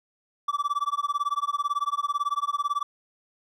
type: tone with tremolo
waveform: triangle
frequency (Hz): 1158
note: D6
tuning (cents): -25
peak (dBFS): -19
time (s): 0.48-2.83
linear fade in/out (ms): 5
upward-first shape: sine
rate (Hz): 18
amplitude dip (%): 100
effects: none